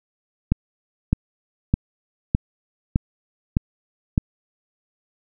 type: click train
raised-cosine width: 5 ms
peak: -4 dBFS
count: 7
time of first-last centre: 0.52-4.179 s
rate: 1.64 Hz
effects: none